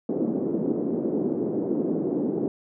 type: band-pass noise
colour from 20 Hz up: white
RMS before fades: -26 dBFS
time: 0.09-2.48 s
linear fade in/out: 2 ms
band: 200 to 390 Hz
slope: 24 dB/octave
effects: none